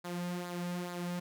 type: tone with flanger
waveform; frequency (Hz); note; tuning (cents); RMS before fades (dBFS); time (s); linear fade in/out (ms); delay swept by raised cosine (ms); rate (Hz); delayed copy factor
sawtooth; 176.4; F3; +18; -38; 0.04-1.2; 10; 0.34 to 3.04; 2.3; -0.55
effects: none